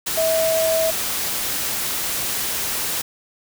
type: tone in noise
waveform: sine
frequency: 647 Hz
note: E5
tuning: 32 cents flat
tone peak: -17 dBFS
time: 0.17-0.91 s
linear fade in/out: 10 ms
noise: white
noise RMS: -24 dBFS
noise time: 0.06-3.02 s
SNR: +4 dB
effects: none